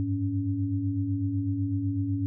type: tone cluster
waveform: sine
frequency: 95.3 / 103.3 / 280.6 Hz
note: G2 / G#2 / C#4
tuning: -48 / -9 / +21 cents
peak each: -34 / -28 / -29 dBFS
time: 0-2.26 s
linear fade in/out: 0 ms
effects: none